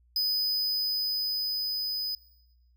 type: tone with level ramp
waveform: square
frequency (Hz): 5000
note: D#8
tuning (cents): +8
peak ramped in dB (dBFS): -25 to -30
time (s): 0.16-2.15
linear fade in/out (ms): 2
effects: noise-tail reverb RT60 1.0 s tail -19 dB re dry + added 60 Hz sine -60 dBFS peak until 2.76 s